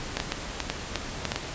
clicks, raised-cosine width 0.2 ms, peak -9 dBFS, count 9, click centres 0.17 / 0.201 / 0.321 / 0.603 / 0.7 / 0.957 / 1.253 / 1.319 / 1.36 s, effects pink hiss -36 dBFS RMS until 1.54 s + resampled to 16000 Hz

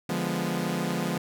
sawtooth chord, D diminished seventh, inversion none, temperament equal, 146.83 / 174.61 / 207.7 / 246.9 Hz, D3 / F3 / Ab3 / Cb4, 0 / 0 / 0 / 0 cents, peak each -31 / -26 / -29 / -29 dBFS, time 0.09-1.18 s, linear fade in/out 5 ms, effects none

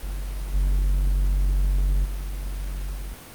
triangle tone with level steps, 47.16 Hz, F#1, 34 cents sharp, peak -25 / -16 / -24 / -27 dBFS, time 0.03-3.14 s, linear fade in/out 0 ms, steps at 0.53 / 2.04 / 2.95 s, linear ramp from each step 20 ms, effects pink hiss -42 dBFS RMS until 3.34 s + Opus 32 kbps

